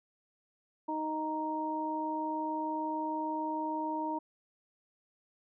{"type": "harmonic tone", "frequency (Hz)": 311.1, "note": "D#4", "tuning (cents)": 0, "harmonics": [1, 2, 3], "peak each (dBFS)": [-36, -41, -34], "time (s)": [0.88, 4.19], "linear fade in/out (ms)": 10, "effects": []}